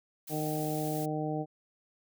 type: noise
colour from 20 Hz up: blue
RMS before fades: -43 dBFS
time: 0.27-1.06 s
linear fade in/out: 10 ms
type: harmonic tone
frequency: 153.4 Hz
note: D#3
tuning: 24 cents flat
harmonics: 1 / 2 / 3 / 4 / 5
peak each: -35 / -35 / -38 / -39 / -38 dBFS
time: 0.29-1.46 s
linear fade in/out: 50 ms
effects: none